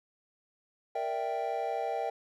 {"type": "chord", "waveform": "triangle", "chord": "E half-diminished seventh", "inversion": "second", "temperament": "equal", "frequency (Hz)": [466.2, 587.3, 659.3, 784], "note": ["Bb4", "D5", "E5", "G5"], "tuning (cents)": [0, 0, 0, 0], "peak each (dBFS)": [-35, -37, -34, -32], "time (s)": [0.95, 2.1], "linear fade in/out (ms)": 5, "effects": []}